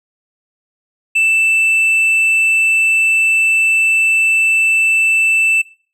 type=tone with tanh clipping; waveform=sine; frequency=2650 Hz; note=E7; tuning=9 cents sharp; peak=-11 dBFS; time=1.15-5.62 s; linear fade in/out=10 ms; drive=4 dB; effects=noise-tail reverb RT60 0.4 s tail -18 dB re dry